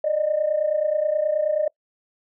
sine tone pair together, 587.3 / 616.7 Hz, D5 / D#5, 0 / -16 cents, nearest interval minor second, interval 84 cents, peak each -23 / -20 dBFS, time 0.04-1.68 s, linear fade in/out 5 ms, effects noise-tail reverb RT60 0.1 s tail -25 dB re dry + tanh soft clip ceiling -12 dBFS

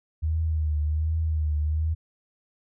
sine tone with vibrato, 77.78 Hz, D#2, in tune, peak -22 dBFS, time 0.22-1.95 s, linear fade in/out 20 ms, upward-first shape triangle, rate 1.3 Hz, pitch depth 69 cents each way, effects none

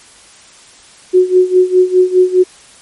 sine tone with tremolo, 367 Hz, F#4, 14 cents flat, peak -3 dBFS, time 1.13-2.44 s, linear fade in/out 20 ms, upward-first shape sine, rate 4.9 Hz, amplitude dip 85%, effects white hiss -41 dBFS RMS until 2.81 s + MP3 48 kbps

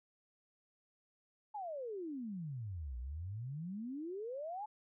sine exponential two-way sweep, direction down then up, 872 to 58.3 to 872 Hz, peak -40 dBFS, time 1.54-4.66 s, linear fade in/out 10 ms, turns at 2.98 s, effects none

